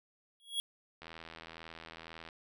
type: tone with exponential growth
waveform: square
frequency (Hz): 3322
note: G#7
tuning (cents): 0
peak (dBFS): -29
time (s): 0.4-0.6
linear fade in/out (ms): 0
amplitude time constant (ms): 43
type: click train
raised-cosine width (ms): 0.3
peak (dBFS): -31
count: 105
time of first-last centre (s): 1.02-2.288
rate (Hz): 82
effects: none